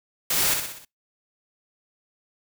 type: noise with echo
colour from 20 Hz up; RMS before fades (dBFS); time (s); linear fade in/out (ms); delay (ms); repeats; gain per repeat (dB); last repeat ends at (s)
white; -23; 0.3-0.54; 5; 62; 5; -5; 0.85
effects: noise-tail reverb RT60 0.2 s tail -26 dB re dry